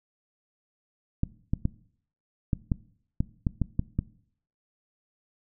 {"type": "clicks", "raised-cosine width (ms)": 5, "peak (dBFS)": -12, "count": 10, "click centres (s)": [1.234, 1.535, 1.654, 2.532, 2.718, 3.205, 3.468, 3.617, 3.794, 3.99], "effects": ["noise-tail reverb RT60 0.6 s tail -20 dB re dry"]}